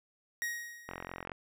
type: tone with exponential decay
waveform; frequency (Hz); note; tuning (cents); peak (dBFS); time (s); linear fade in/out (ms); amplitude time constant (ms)
45% pulse; 1886; A#6; +20; -31; 0.42-1.25; 0; 180
type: click train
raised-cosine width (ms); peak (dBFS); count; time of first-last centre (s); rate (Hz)
0.5; -24; 20; 0.89-1.318; 44.4
effects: none